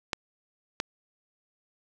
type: clicks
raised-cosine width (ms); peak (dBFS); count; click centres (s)
0.2; -10; 2; 0.132 / 0.801
effects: none